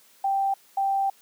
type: tone bursts at uneven times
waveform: sine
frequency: 784 Hz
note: G5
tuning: in tune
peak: -21 dBFS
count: 2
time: 0.24-0.54 / 0.77-1.1 s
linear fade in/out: 5 ms
effects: white hiss -57 dBFS RMS until 1.21 s + high-pass 200 Hz 12 dB/octave